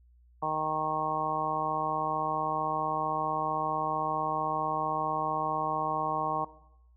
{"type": "harmonic tone", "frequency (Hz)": 155.56, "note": "D#3", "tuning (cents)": 0, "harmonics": [1, 2, 3, 4, 5, 6, 7], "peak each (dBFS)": [-41, -42, -40, -37, -33, -34, -33], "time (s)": [0.42, 6.45], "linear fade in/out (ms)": 10, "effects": ["noise-tail reverb RT60 0.8 s tail -17 dB re dry", "added 60 Hz sine -57 dBFS peak until 6.96 s"]}